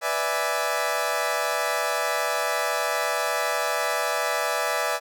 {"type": "chord", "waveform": "20% pulse", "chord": "E dominant seventh", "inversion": "second", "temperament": "equal", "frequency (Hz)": [493.9, 587.3, 659.3, 830.6], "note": ["B4", "D5", "E5", "G#5"], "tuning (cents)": [0, 0, 0, 0], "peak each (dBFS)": [-26, -23, -23, -25], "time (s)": [0.01, 5], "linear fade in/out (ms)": 50, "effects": []}